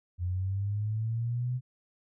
sine linear sweep, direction up, 87.31 to 127.4 Hz, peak -28 dBFS, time 0.18-1.61 s, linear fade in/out 50 ms, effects none

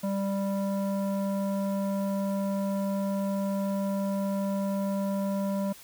square tone with low-pass filter, 196.8 Hz, G3, 7 cents sharp, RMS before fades -29 dBFS, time 0.03-5.73 s, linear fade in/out 10 ms, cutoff 800 Hz, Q 2, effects white hiss -50 dBFS RMS until 5.83 s

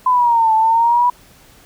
sine exponential two-way sweep, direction down then up, 1020 to 874 to 984 Hz, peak -10 dBFS, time 0.06-1.1 s, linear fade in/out 5 ms, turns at 0.54 s, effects pink hiss -47 dBFS RMS until 1.65 s

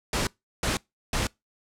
pink noise bursts, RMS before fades -26 dBFS, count 3, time 0.13-1.27 s, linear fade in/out 2 ms, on 140 ms, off 360 ms, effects noise-tail reverb RT60 0.2 s tail -24 dB re dry + low-pass 9000 Hz 12 dB/octave

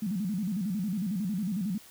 sine tone with vibrato, 196 Hz, G3, in tune, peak -28 dBFS, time 0.02-1.78 s, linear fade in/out 5 ms, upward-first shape square, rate 11 Hz, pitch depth 160 cents each way, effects white hiss -53 dBFS RMS until 1.9 s

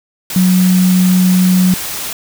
sine tone in noise, 183.5 Hz, F#3, 14 cents flat, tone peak -7 dBFS, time 0.36-1.74 s, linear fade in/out 2 ms, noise white, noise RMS -22 dBFS, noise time 0.3-2.13 s, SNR +12 dB, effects none

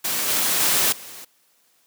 white noise with level steps, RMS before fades -24 / -21 / -19 / -39 dBFS, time 0.04-1.25 s, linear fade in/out 10 ms, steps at 0.28 / 0.6 / 0.92 s, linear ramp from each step 5 ms, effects white hiss -62 dBFS RMS until 1.86 s + high-pass 150 Hz 12 dB/octave

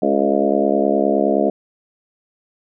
harmonic tone with a mistuned harmonic, 69.7 Hz, C#2, 10 cents sharp, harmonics 3 / 4 / 5 / 6 / 7 / 8 / 9 / 10, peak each -22 / -21 / -22 / -22 / -26 / -23 / -20 / -24 dBFS, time 0.02-1.5 s, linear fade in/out 5 ms, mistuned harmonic 6, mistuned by +24 cents, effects none

